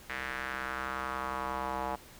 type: tone with band-pass filter sweep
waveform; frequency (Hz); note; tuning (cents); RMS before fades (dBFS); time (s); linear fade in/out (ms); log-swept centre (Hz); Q
square; 65.41; C2; 0; -36; 0.09-1.96; 10; 1900 to 860; 2.7
effects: pink hiss -53 dBFS RMS until 2.19 s